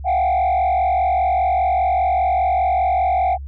sine tone with frequency modulation, 740 Hz, F#5, in tune, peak -12 dBFS, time 0.04-3.38 s, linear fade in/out 50 ms, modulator 45 Hz, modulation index 1.1, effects tanh soft clip ceiling -14 dBFS + added 69 Hz sine -28 dBFS peak until 3.47 s

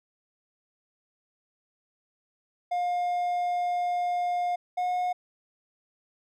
triangle tone pair in turn, 710 / 722 Hz, F5 / F#5, +28 / -43 cents, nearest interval unison, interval 29 cents, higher second, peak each -23 dBFS, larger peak neither, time 2.71-4.56 / 4.77-5.13 s, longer first, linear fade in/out 10 ms, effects none

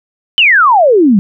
sine exponential sweep, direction down, 3102 to 185 Hz, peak -4 dBFS, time 0.38-1.19 s, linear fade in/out 0 ms, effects none

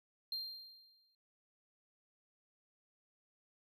triangle tone with exponential decay, 4186 Hz, C8, in tune, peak -35 dBFS, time 0.32-1.15 s, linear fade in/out 2 ms, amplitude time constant 180 ms, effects none

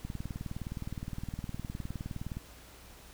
click train, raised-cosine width 5 ms, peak -25 dBFS, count 46, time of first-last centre 0.05-2.37 s, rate 19.4 Hz, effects added 60 Hz sine -56 dBFS peak until 3.13 s + pink hiss -54 dBFS RMS until 3.13 s

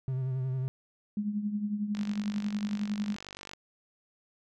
triangle tone with vibrato, 130.3 Hz, C3, 7 cents flat, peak -27 dBFS, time 0.08-0.68 s, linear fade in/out 0 ms, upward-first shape sine, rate 11 Hz, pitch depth 37 cents each way
sine tone with tremolo, 207.7 Hz, G#3, in tune, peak -26 dBFS, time 1.17-3.16 s, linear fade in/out 2 ms, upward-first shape triangle, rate 11 Hz, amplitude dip 70%
click train, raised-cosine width 0.2 ms, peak -25 dBFS, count 78, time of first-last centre 1.95-3.534 s, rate 48.6 Hz
effects none

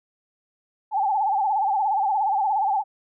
sine tone with vibrato, 819 Hz, G#5, 24 cents flat, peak -19 dBFS, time 0.91-2.84 s, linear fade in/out 50 ms, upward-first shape sine, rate 17 Hz, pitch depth 120 cents each way, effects none

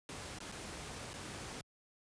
pink noise with dropouts, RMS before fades -45 dBFS, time 0.09-1.61 s, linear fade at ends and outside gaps 1 ms, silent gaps 0.387-0.403 / 0.517-0.522 / 1.133-1.139 s, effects high-pass 60 Hz 12 dB/octave + resampled to 22050 Hz

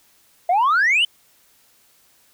sine exponential sweep, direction up, 674 to 3107 Hz, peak -12 dBFS, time 0.49-1.05 s, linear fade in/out 5 ms, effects tanh soft clip ceiling -12 dBFS + white hiss -57 dBFS RMS until 2.33 s

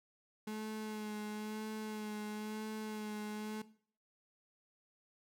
35% pulse tone with vibrato, 213.9 Hz, A3, 49 cents flat, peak -38 dBFS, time 0.47-3.62 s, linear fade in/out 5 ms, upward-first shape sine, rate 1 Hz, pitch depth 24 cents each way, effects noise-tail reverb RT60 0.5 s tail -17 dB re dry

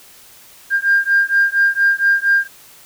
sine beating tone pair, 1599 / 1603.3 Hz, G6 / G6, +34 / +39 cents, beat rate 4.3 Hz, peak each -14 dBFS, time 0.7-2.48 s, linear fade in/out 50 ms, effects tanh soft clip ceiling -5 dBFS + white hiss -44 dBFS RMS until 2.85 s

